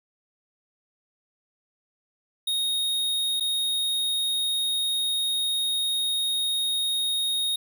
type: tone with dropouts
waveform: square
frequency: 3729 Hz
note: A#7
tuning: in tune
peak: -24 dBFS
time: 2.47-7.56 s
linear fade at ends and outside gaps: 5 ms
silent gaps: 3.399-3.406 s
effects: none